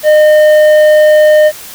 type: tone with tanh clipping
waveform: triangle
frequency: 610 Hz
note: D#5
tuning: 34 cents flat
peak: -4 dBFS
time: 0.03-1.52 s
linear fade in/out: 50 ms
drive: 12 dB
effects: white hiss -29 dBFS RMS until 1.74 s